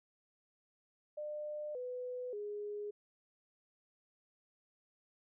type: tone with pitch steps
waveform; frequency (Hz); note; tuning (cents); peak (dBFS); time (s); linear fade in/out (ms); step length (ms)
sine; 600 / 498.7 / 414.6; D5 / B4 / G#4; +37 / +17 / -3; -39; 1.17-2.91; 10; 580
effects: none